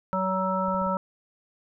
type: harmonic tone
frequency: 188.4 Hz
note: F#3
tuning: 32 cents sharp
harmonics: 1 / 3 / 5 / 7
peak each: -29 / -29 / -29 / -29 dBFS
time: 0.13-0.97 s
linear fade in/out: 0 ms
type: clicks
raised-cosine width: 5 ms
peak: -34 dBFS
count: 4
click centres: 0.683 / 0.745 / 0.817 / 0.866 s
effects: none